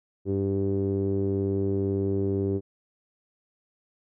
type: tone with low-pass filter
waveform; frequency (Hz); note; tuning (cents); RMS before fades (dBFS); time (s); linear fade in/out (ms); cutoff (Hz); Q
sawtooth; 98; G2; 0; -26; 0.25-2.61; 50; 370; 6.6
effects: none